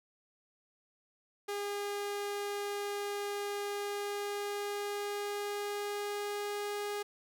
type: tone with pitch glide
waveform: sawtooth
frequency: 407 to 411.5 Hz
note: G#4 to G#4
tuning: -35 to -16 cents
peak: -31 dBFS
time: 1.48-7.03 s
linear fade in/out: 10 ms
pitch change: +19 cents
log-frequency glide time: 3.63-6.9 s
effects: none